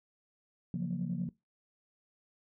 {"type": "chord", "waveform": "sine", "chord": "Gb major seventh", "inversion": "second", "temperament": "equal", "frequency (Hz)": [138.59, 174.61, 185, 233.1], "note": ["Db3", "F3", "Gb3", "Bb3"], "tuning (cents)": [0, 0, 0, 0], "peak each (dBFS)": [-39, -34, -38, -39], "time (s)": [0.74, 1.29], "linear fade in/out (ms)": 2, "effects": ["noise-tail reverb RT60 0.2 s tail -20 dB re dry", "tanh soft clip ceiling -25 dBFS"]}